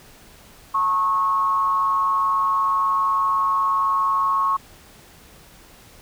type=tone with frequency modulation; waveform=sine; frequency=1093 Hz; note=C#6; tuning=25 cents flat; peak=-17 dBFS; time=0.74-4.57 s; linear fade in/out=10 ms; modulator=189 Hz; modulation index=0.43; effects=pink hiss -48 dBFS RMS until 6.01 s